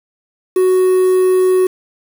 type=tone with quantisation; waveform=triangle; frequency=370.6 Hz; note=F#4; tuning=3 cents sharp; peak=-7 dBFS; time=0.56-1.67 s; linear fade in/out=5 ms; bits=5; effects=none